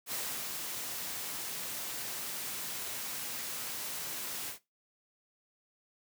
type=noise with ADSR envelope; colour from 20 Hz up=white; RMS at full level=-36 dBFS; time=0.06-4.59 s; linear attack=60 ms; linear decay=330 ms; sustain=-3 dB; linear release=110 ms; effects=noise-tail reverb RT60 0.2 s tail -17 dB re dry + high-pass 100 Hz 12 dB/octave